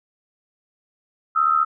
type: tone pair together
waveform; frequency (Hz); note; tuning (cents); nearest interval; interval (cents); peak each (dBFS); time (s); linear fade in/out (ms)
sine; 1262.9 / 1338; D#6 / E6; +25 / +25; minor second; 100; -18; 1.35-1.65; 20
effects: none